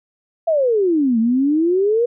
sine exponential two-way sweep, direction down then up, 680 to 220 to 489.3 Hz, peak -13 dBFS, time 0.47-2.06 s, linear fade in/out 10 ms, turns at 1.19 s, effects none

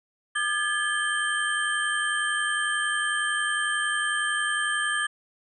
sine tone cluster, 1206 / 1623 / 1714 / 3124 / 8570 Hz, D6 / G#6 / A6 / G7 / C9, +46 / -40 / -46 / -7 / +40 cents, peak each -31 / -33 / -26 / -32 / -35 dBFS, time 0.35-5.07 s, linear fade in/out 10 ms, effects none

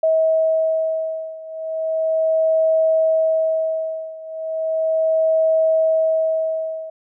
sine beating tone pair, 641 / 641.36 Hz, E5 / E5, -49 / -48 cents, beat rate 0.36 Hz, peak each -18 / -20 dBFS, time 0.03-6.9 s, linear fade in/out 5 ms, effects none

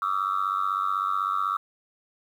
sine tone cluster, 1146 / 1242 / 1338 Hz, D6 / D#6 / E6, -43 / -3 / +25 cents, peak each -27 dBFS, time 0.02-1.57 s, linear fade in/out 2 ms, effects tanh soft clip ceiling -17 dBFS + 9-bit

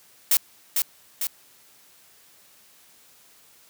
blue noise with echo, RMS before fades -18 dBFS, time 0.31-0.37 s, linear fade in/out 2 ms, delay 450 ms, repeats 2, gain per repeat -4 dB, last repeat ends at 1.27 s, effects white hiss -55 dBFS RMS until 3.69 s + high-pass 80 Hz 12 dB/octave

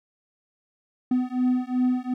triangle beating tone pair, 250.3 / 253 Hz, B3 / B3, +23 / +42 cents, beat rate 2.7 Hz, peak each -22 dBFS, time 1.11-2.14 s, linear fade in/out 5 ms, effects none

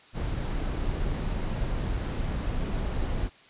brown noise, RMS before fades -29 dBFS, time 0.13-3.3 s, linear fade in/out 50 ms, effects white hiss -54 dBFS RMS until 3.49 s + resampled to 8000 Hz

